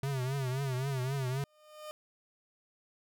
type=tone with vibrato; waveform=square; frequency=132.7 Hz; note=C3; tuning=25 cents sharp; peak=-32 dBFS; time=0.03-1.44 s; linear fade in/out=2 ms; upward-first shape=triangle; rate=3.8 Hz; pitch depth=120 cents each way
type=tone with exponential growth; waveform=30% pulse; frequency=609 Hz; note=D#5; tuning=37 cents flat; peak=-37 dBFS; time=1.31-1.91 s; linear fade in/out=0 ms; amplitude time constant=130 ms
effects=none